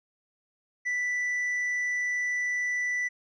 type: tone with tanh clipping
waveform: sine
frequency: 1975.5 Hz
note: B6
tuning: in tune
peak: -27 dBFS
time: 0.85-3.09 s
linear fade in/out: 20 ms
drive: 3 dB
effects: none